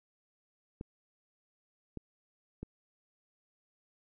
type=clicks; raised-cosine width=3 ms; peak=-27 dBFS; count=3; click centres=0.811 / 1.973 / 2.63 s; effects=none